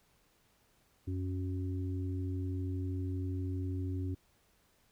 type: harmonic tone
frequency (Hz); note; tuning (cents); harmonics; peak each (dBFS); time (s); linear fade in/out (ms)
92.5; F#2; 0; 1 / 3 / 4; -34 / -40 / -47; 1.07-4.15; 10
effects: pink hiss -70 dBFS RMS until 4.91 s